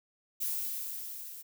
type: noise with level ramp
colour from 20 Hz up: violet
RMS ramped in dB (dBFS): -32 to -46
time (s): 0.4-1.43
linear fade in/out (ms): 20
effects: none